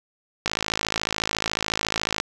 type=click train; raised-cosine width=0.2 ms; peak=-5 dBFS; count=95; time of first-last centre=0.46-2.201 s; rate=54 Hz; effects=none